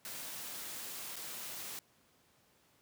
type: noise with dropouts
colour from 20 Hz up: white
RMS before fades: -44 dBFS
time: 0.05-1.79 s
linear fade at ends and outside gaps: 0 ms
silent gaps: 1.158-1.165 s
effects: pink hiss -69 dBFS RMS until 2.81 s + high-pass 100 Hz 12 dB/octave